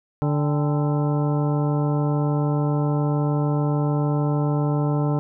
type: harmonic tone with a mistuned harmonic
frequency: 146.83 Hz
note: D3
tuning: in tune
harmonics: 1 / 2 / 3 / 4 / 5 / 6 / 7 / 9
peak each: -20 / -26 / -30 / -32 / -34 / -36 / -37 / -39 dBFS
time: 0.22-5.19 s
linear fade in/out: 0 ms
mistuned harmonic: 5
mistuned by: +110 cents
effects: none